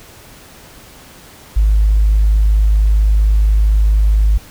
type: tone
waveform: sine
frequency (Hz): 52.2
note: G#1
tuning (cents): +10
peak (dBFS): -7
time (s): 1.56-4.38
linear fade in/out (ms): 10
effects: tanh soft clip ceiling -4 dBFS + pink hiss -40 dBFS RMS until 4.5 s